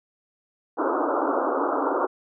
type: band-pass noise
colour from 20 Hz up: pink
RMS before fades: -24 dBFS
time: 0.77-2.07 s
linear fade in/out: 20 ms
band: 270 to 1400 Hz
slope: 96 dB/octave
effects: none